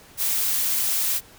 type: noise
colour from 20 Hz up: blue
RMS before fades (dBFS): -23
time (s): 0.17-1.21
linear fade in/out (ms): 50
effects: pink hiss -49 dBFS RMS until 1.38 s